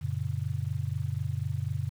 sine chord, F# major, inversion none, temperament equal with one note detuned, 92.5 / 116.54 / 140.61 Hz, F#2 / A#2 / C#3, 0 / 0 / +25 cents, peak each -33 dBFS, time 0.01-1.9 s, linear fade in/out 20 ms, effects 9-bit

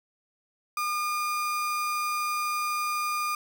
35% pulse tone, 1212 Hz, D#6, 46 cents flat, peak -25 dBFS, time 0.77-3.35 s, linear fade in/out 2 ms, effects none

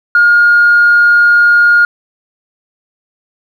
sine tone, 1423 Hz, F6, 32 cents sharp, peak -3 dBFS, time 0.15-1.85 s, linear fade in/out 2 ms, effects tanh soft clip ceiling 0 dBFS + 7-bit

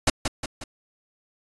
pink noise with echo, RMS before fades -18 dBFS, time 0.07-0.1 s, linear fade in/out 5 ms, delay 180 ms, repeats 3, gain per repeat -6 dB, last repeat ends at 0.64 s, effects resampled to 22050 Hz

